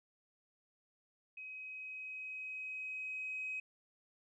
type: tone with level ramp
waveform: sine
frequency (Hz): 2532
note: D#7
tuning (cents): +30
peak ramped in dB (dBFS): -45 to -37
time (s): 1.37-3.6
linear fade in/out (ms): 5
effects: tanh soft clip ceiling -33 dBFS